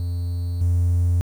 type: tone with level steps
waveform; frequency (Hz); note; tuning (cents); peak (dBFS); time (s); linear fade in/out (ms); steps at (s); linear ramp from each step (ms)
triangle; 87.31; F2; 0; -20 / -13; 0-1.21; 0; 0.61; 2
effects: tanh soft clip ceiling -11 dBFS + 8-bit